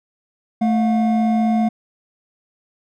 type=tone pair together; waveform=triangle; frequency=220 / 715.2 Hz; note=A3 / F5; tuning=0 / +41 cents; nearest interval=octave + minor sixth; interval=2041 cents; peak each=-13 / -20 dBFS; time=0.61-1.69 s; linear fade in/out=10 ms; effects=none